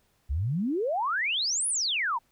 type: exponential two-way sweep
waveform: sine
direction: up then down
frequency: 61.7 to 10548 to 869 Hz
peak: -25 dBFS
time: 0.29-2.19 s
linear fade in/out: 20 ms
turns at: 1.68 s
effects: pink hiss -69 dBFS RMS until 2.31 s